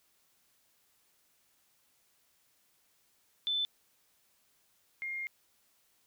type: tone pair in turn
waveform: sine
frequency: 3520 / 2125 Hz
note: A7 / C7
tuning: 0 / +26 cents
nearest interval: major sixth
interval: 874 cents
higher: first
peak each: -29 / -35 dBFS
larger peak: first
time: 3.47-3.65 / 5.02-5.27 s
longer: second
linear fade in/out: 0 ms
effects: white hiss -71 dBFS RMS until 6.06 s